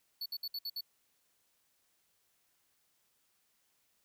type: tone bursts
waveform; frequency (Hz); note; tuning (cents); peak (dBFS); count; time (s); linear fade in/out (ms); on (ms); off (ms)
square; 4442; C#8; +3; -37; 6; 0.21-0.809; 5; 49; 61
effects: white hiss -75 dBFS RMS until 4.04 s